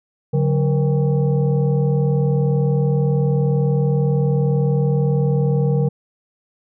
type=tone with frequency modulation; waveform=sine; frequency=143.5 Hz; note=D3; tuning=40 cents flat; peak=-14 dBFS; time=0.33-5.89 s; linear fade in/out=10 ms; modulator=327 Hz; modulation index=0.87; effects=none